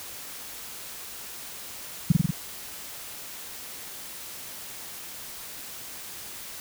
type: tone with echo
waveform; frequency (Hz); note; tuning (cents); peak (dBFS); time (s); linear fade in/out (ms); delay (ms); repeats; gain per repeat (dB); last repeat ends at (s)
sine; 164.81; E3; 0; -12; 2.1-2.12; 5; 47; 4; -2; 2.308
effects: white hiss -40 dBFS RMS until 6.6 s